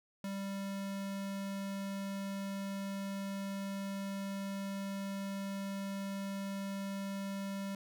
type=tone; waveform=square; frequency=196.6 Hz; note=G3; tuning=5 cents sharp; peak=-38 dBFS; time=0.24-7.75 s; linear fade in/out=2 ms; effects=none